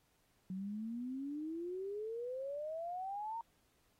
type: exponential sweep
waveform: sine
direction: up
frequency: 183.2 to 932.3 Hz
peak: -39 dBFS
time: 0.5-3.41 s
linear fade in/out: 2 ms
effects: pink hiss -75 dBFS RMS until 3.99 s + AAC 48 kbps